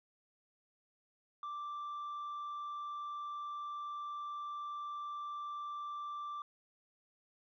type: tone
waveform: sine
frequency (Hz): 1174.7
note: D6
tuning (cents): 0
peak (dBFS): -37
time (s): 1.43-6.42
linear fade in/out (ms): 2
effects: tanh soft clip ceiling -39 dBFS